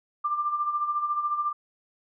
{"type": "tone with tremolo", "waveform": "sine", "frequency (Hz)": 1188, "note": "D6", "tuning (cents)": 20, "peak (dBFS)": -22, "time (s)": [0.24, 1.53], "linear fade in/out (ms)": 10, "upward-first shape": "sine", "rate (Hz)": 14, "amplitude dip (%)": 60, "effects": []}